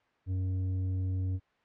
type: tone with tanh clipping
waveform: triangle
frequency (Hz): 93.2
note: F#2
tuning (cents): +13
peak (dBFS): -30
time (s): 0.26-1.4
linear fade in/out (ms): 50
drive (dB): 11
effects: white hiss -69 dBFS RMS until 1.64 s + low-pass 2000 Hz 12 dB/octave